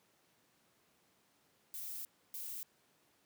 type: noise bursts at uneven times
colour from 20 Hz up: violet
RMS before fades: -44 dBFS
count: 2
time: 1.74-2.05 / 2.34-2.63 s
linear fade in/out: 0 ms
effects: pink hiss -72 dBFS RMS until 3.25 s + high-pass 150 Hz 12 dB/octave